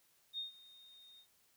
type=tone with ADSR envelope; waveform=sine; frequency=3691 Hz; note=A#7; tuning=18 cents flat; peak=-37 dBFS; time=0.33-1.27 s; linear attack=52 ms; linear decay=130 ms; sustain=-20 dB; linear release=81 ms; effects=white hiss -72 dBFS RMS until 1.56 s